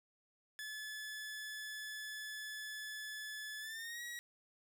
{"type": "tone with pitch glide", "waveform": "sawtooth", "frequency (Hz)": [1723, 1911.8], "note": ["A6", "A#6"], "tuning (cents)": [-37, 43], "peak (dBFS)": -40, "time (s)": [0.59, 4.19], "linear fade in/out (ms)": 0, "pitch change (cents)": 180, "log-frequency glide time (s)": [3.6, 4.01], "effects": []}